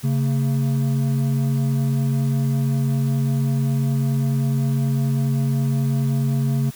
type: tone pair together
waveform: triangle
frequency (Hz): 136.9 / 226.4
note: C#3 / A3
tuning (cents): -21 / +50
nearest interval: major sixth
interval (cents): 871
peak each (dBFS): -16 / -23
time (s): 0.03-6.71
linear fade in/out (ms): 20
effects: white hiss -43 dBFS RMS until 6.75 s